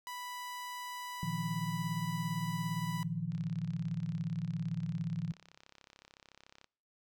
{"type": "tone", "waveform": "sawtooth", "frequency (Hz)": 987.8, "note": "B5", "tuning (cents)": 0, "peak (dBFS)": -37, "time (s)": [0.07, 3.03], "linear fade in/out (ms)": 0}
{"type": "chord", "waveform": "sine", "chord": "Bb suspended fourth", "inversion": "none", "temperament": "equal with one note detuned", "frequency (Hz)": [116.54, 155.56, 173.01], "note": ["Bb2", "Eb3", "F3"], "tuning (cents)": [0, 0, -16], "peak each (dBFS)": [-42, -37, -37], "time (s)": [1.23, 5.32], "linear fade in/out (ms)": 0}
{"type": "click train", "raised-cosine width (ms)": 0.2, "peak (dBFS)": -37, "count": 113, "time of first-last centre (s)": [3.32, 6.643], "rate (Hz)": 33.7}
{"effects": ["noise-tail reverb RT60 0.6 s tail -26 dB re dry"]}